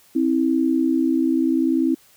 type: tone pair together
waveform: sine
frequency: 264.2 / 324.6 Hz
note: C4 / E4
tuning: +17 / -27 cents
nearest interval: major third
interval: 356 cents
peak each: -19 dBFS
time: 0.15-1.95 s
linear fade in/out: 10 ms
effects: white hiss -54 dBFS RMS until 2.16 s